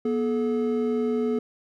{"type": "tone pair together", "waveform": "triangle", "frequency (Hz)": [241.5, 430.3], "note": ["B3", "A4"], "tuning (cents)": [-39, -39], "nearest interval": "minor seventh", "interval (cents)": 1000, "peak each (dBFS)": -23, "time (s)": [0.05, 1.39], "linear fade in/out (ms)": 5, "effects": []}